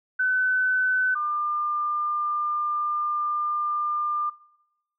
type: tone pair in turn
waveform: sine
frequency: 1511 / 1199.3 Hz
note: F#6 / D6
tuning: +36 / +36 cents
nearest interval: major third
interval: 400 cents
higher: first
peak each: -20 / -24 dBFS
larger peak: first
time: 0.19-1.15 / 1.15-4.3 s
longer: second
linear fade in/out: 10 ms
effects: noise-tail reverb RT60 0.9 s tail -22 dB re dry